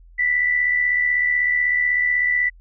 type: tone with amplitude modulation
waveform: sine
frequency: 1975.5 Hz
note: B6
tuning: in tune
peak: -14 dBFS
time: 0.18-2.5 s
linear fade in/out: 20 ms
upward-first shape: sine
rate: 76.1 Hz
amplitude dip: 50%
effects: added 42 Hz sine -44 dBFS peak until 2.6 s